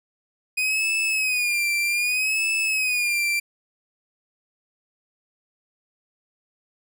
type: tone with vibrato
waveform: 40% pulse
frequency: 2484 Hz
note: D#7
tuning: 3 cents flat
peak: -20 dBFS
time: 0.57-3.4 s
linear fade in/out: 10 ms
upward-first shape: sine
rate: 0.64 Hz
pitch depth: 93 cents each way
effects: none